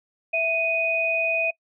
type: tone pair together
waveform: sine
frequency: 660 / 2490 Hz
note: E5 / D#7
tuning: +2 / +1 cents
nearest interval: octave + major seventh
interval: 2299 cents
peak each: -25 / -22 dBFS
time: 0.33-1.51 s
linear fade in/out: 10 ms
effects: noise-tail reverb RT60 0.1 s tail -23 dB re dry